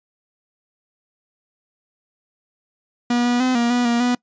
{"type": "tone with pitch steps", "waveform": "45% pulse", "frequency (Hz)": [241.2, 243, 255.6, 236.7, 244.3, 236.4, 245.5], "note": ["B3", "B3", "C4", "A#3", "B3", "A#3", "B3"], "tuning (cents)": [-41, -28, -40, 27, -19, 24, -10], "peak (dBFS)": -16, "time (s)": [3.1, 4.15], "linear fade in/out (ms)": 5, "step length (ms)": 150, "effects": ["noise-tail reverb RT60 0.1 s tail -24 dB re dry", "resampled to 16000 Hz"]}